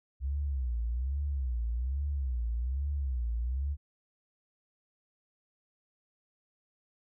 sine tone with vibrato, 64.2 Hz, C2, 32 cents flat, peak -29 dBFS, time 0.2-3.77 s, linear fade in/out 50 ms, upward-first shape sine, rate 1.2 Hz, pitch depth 200 cents each way, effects none

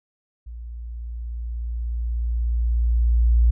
sine tone with level ramp, 58.3 Hz, A#1, 1 cent sharp, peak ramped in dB -33 to -12 dBFS, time 0.46-3.51 s, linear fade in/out 10 ms, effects none

